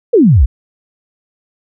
sine exponential sweep, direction down, 523.3 to 51 Hz, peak -4 dBFS, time 0.13-0.46 s, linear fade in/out 10 ms, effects none

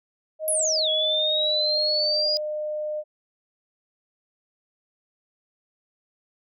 sine tone with pitch glide, 626 to 606.8 Hz, D#5 to D#5, +10 to -44 cents, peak -26 dBFS, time 0.39-3.04 s, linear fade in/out 50 ms, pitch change -54 cents, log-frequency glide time 0.89-1.66 s
sine exponential two-way sweep, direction down then up, 11440 to 3338 to 4930 Hz, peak -21 dBFS, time 0.48-2.37 s, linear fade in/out 0 ms, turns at 0.89 s
effects none

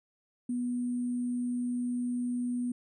sine tone with sample-and-hold, 244.6 Hz, B3, 16 cents flat, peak -29 dBFS, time 0.49-2.72 s, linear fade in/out 5 ms, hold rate 8820 Hz, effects resampled to 24000 Hz

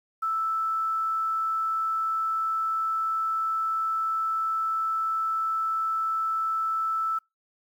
sine tone with quantisation, 1318.5 Hz, E6, in tune, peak -24 dBFS, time 0.22-7.19 s, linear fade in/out 10 ms, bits 9, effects noise-tail reverb RT60 0.2 s tail -26 dB re dry

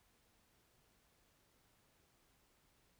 silence, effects pink hiss -74 dBFS RMS until 2.99 s

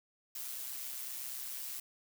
blue noise with amplitude modulation, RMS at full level -40 dBFS, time 0.35-1.8 s, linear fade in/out 5 ms, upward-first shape sine, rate 128 Hz, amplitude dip 45%, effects none

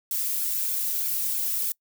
violet noise with flanger, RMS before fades -27 dBFS, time 0.11-1.72 s, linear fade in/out 2 ms, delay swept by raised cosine 1 to 2.9 ms, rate 3.2 Hz, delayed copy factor -0.95, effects noise-tail reverb RT60 0.1 s tail -25 dB re dry

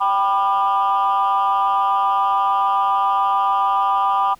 sine chord, G major, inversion none, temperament equal with one note detuned, 784 / 987.8 / 1198.6 Hz, G5 / B5 / D6, 0 / 0 / +35 cents, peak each -18 dBFS, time 0-4.35 s, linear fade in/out 20 ms, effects tanh soft clip ceiling -10 dBFS + pink hiss -53 dBFS RMS until 4.39 s

